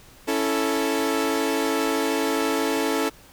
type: chord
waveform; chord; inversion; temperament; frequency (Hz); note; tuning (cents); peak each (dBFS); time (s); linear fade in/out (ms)
sawtooth; A major; first; equal; 277.2 / 329.6 / 440; C#4 / E4 / A4; 0 / 0 / 0; -22 / -23 / -21; 0.27-3.1; 20
effects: pink hiss -50 dBFS RMS until 3.32 s